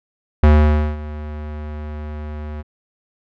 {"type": "tone with ADSR envelope", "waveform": "square", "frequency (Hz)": 75.4, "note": "D2", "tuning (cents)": 46, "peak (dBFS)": -7, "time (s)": [0.43, 2.63], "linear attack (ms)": 3, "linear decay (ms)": 530, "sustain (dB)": -20, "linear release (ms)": 26, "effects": ["low-pass 2000 Hz 12 dB/octave"]}